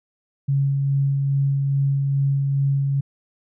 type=tone with tremolo; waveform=sine; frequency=138.59 Hz; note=C#3; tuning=in tune; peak=-16 dBFS; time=0.48-3.01 s; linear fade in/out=10 ms; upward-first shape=sine; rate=2.4 Hz; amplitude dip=25%; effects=none